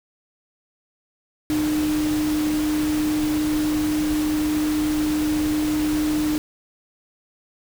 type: tone in noise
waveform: sine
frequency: 304.1 Hz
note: D#4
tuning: 40 cents flat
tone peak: -19 dBFS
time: 1.5-6.38 s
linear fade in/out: 0 ms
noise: pink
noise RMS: -31 dBFS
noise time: 1.5-6.38 s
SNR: +9 dB
effects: none